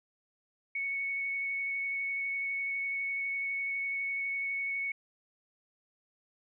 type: tone with vibrato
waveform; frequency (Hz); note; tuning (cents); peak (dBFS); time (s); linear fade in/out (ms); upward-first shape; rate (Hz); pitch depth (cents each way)
sine; 2217; C#7; 0; -31; 0.75-4.92; 5; sine; 12; 9
effects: none